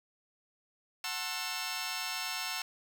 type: chord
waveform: 10% pulse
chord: F# half-diminished seventh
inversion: none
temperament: just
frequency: 740 / 888 / 1065.6 / 1332 Hz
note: F#5 / A5 / C6 / E6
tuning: 0 / +16 / +31 / +18 cents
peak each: -33 dBFS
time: 1.04-2.62 s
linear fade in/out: 2 ms
effects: none